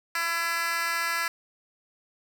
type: tone with high-pass filter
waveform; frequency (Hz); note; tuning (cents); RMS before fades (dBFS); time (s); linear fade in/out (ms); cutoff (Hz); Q
10% pulse; 335.8; E4; +32; -28; 0.15-1.28; 2; 1500; 1.3
effects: none